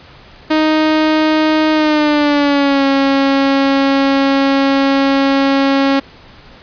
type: tone with pitch glide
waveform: sawtooth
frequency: 311.1 to 274 Hz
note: D#4 to C#4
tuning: 0 to -20 cents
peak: -6 dBFS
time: 0.5-6 s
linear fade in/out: 10 ms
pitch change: -220 cents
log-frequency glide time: 1.72-2.85 s
effects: pink hiss -40 dBFS RMS until 6.62 s + resampled to 11025 Hz